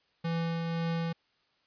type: tone with tremolo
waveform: square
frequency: 166.4 Hz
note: E3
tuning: 17 cents sharp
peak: -29 dBFS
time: 0.24-1.13 s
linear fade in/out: 10 ms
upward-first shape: triangle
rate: 1.9 Hz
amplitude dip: 30%
effects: white hiss -71 dBFS RMS until 1.66 s + resampled to 11025 Hz